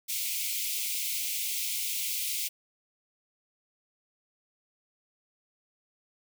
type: high-pass noise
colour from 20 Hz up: white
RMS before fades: -32 dBFS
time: 0.08-2.49 s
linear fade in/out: 20 ms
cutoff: 2100 Hz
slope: 96 dB/octave
effects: none